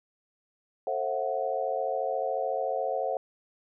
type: chord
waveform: sine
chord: F# half-diminished seventh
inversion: first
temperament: just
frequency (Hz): 444 / 532.8 / 666 / 740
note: A4 / C5 / E5 / F#5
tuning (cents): +16 / +31 / +18 / 0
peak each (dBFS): -35 / -31 / -33 / -32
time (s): 0.87-3.17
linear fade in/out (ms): 2
effects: none